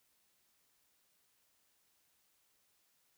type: silence
effects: white hiss -75 dBFS RMS until 3.17 s